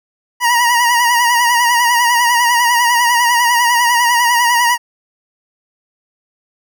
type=tone with vibrato; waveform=25% pulse; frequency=956 Hz; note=A#5; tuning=43 cents sharp; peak=-6 dBFS; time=0.4-4.78 s; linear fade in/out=50 ms; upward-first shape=sine; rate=10 Hz; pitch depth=56 cents each way; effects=none